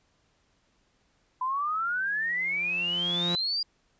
sine exponential sweep, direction up, 1000 to 4853 Hz, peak -26 dBFS, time 1.41-3.63 s, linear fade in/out 5 ms
sawtooth tone with exponential growth, 174.61 Hz, F3, in tune, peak -24 dBFS, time 1.64-3.35 s, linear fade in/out 0 ms, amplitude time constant 370 ms
effects pink hiss -69 dBFS RMS until 3.99 s + resampled to 16000 Hz

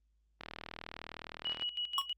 click train, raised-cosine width 0.3 ms, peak -26 dBFS, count 49, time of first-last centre 0.41-1.622 s, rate 39.6 Hz
sine tone with tremolo, 2920 Hz, F#7, 24 cents flat, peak -33 dBFS, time 1.45-2.13 s, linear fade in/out 5 ms, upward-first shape square, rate 6.2 Hz, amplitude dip 75%
square tone with exponential decay, 1100 Hz, C#6, 14 cents flat, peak -27 dBFS, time 1.98-2.06 s, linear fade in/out 2 ms, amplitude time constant 17 ms
effects added 53 Hz sine -70 dBFS peak until 2.17 s + Opus 32 kbps

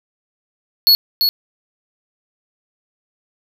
square tone with echo, 4369 Hz, C#8, 26 cents flat, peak -8 dBFS, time 0.87-0.95 s, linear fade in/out 0 ms, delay 340 ms, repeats 1, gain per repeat -5 dB, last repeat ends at 1.29 s, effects none

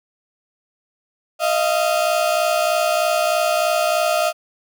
35% pulse tone pair together, 625.8 / 689 Hz, D#5 / F5, +10 / -24 cents, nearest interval major second, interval 166 cents, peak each -17 / -18 dBFS, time 1.39-4.33 s, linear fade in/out 50 ms, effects none

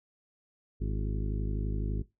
harmonic tone with a mistuned harmonic, 51.91 Hz, G#1, in tune, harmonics 1 / 2 / 3 / 4 / 5 / 6 / 7 / 8, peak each -30 / -36 / -40 / -42 / -44 / -46 / -47 / -48 dBFS, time 0.8-2.03 s, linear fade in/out 20 ms, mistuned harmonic 6, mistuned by +82 cents, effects noise-tail reverb RT60 0.2 s tail -19 dB re dry

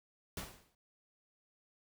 pink noise with exponential decay, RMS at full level -40 dBFS, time 0.37-0.75 s, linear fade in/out 2 ms, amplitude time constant 82 ms, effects none

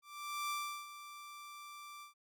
sawtooth tone with ADSR envelope, 1174.7 Hz, D6, in tune, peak -32 dBFS, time 0.02-2.14 s, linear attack 480 ms, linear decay 360 ms, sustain -13 dB, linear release 120 ms, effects none

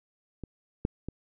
clicks, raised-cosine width 3 ms, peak -25 / -13 / -22 dBFS, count 3, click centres 0.437 / 0.851 / 1.086 s, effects none

